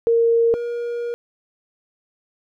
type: tone pair in turn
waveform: sine / triangle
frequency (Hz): 462.8 / 474.7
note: A#4 / A#4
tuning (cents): -13 / +31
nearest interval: unison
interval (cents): 44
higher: second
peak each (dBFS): -13 / -21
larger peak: first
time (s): 0.07-0.54 / 0.54-1.14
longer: second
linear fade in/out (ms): 0
effects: none